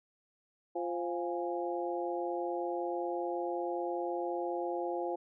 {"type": "harmonic tone with a mistuned harmonic", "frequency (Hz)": 174.61, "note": "F3", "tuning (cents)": 0, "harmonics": [2, 3, 4, 5], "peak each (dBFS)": [-36, -38, -39, -40], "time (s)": [0.75, 5.16], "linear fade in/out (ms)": 10, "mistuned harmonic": 5, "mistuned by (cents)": -92, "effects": []}